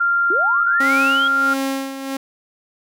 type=tone; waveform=sine; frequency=1391 Hz; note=F6; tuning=7 cents flat; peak=-14 dBFS; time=0-1.54 s; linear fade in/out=10 ms
type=linear sweep; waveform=sine; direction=up; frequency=315.9 to 3322 Hz; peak=-22 dBFS; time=0.3-1.28 s; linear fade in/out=5 ms
type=tone with tremolo; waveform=sawtooth; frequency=270 Hz; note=C#4; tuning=45 cents flat; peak=-15 dBFS; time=0.8-2.17 s; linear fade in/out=5 ms; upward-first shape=sine; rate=1.5 Hz; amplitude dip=65%
effects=none